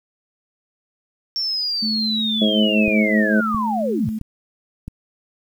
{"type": "linear sweep", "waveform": "sine", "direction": "down", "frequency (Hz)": [5480, 89.2], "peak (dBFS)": -20, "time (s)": [1.36, 4.09], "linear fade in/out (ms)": 0}
{"type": "tone", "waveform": "sine", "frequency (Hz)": 218.5, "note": "A3", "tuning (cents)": -12, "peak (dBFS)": -22, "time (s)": [1.82, 4.19], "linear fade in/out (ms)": 10}
{"type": "harmonic tone", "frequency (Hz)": 106.6, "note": "G#2", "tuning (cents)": 46, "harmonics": [2, 3, 4, 5, 6], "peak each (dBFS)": [-18, -25, -27, -25, -25], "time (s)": [2.41, 3.41], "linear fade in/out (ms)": 10}
{"type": "click train", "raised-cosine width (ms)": 5, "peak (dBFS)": -17, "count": 4, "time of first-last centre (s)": [2.88, 4.88], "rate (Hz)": 1.5}
{"effects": ["8-bit"]}